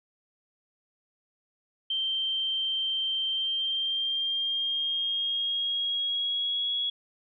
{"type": "tone with pitch glide", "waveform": "sine", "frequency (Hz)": [3136, 3342], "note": ["G7", "G#7"], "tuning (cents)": [0, 10], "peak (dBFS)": -26, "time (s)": [1.9, 6.9], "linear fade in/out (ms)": 5, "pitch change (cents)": 110, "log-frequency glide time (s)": [3.29, 6.72], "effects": []}